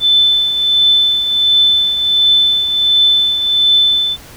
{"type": "tone with tremolo", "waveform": "sine", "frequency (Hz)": 3520, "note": "A7", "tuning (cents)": 0, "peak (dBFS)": -6, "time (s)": [0, 4.17], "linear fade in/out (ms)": 50, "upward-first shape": "triangle", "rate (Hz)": 1.4, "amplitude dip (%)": 60, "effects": ["pink hiss -37 dBFS RMS until 4.36 s"]}